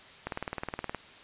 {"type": "click train", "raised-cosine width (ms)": 0.5, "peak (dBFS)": -18, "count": 14, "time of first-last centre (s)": [0.27, 0.947], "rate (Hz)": 19.2, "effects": ["white hiss -51 dBFS RMS until 1.23 s", "resampled to 8000 Hz"]}